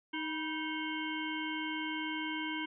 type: harmonic tone with a mistuned harmonic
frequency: 311.1 Hz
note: D#4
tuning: in tune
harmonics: 1 / 3 / 5 / 7 / 9 / 10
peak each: -38 / -42 / -43 / -41 / -48 / -44 dBFS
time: 0.13-2.66 s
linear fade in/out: 10 ms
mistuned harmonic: 3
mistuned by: +70 cents
effects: none